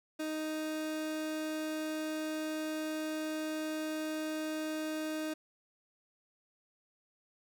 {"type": "tone", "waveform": "30% pulse", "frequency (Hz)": 311.1, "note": "D#4", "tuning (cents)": 0, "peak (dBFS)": -32, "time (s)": [0.19, 5.34], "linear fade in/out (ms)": 10, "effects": []}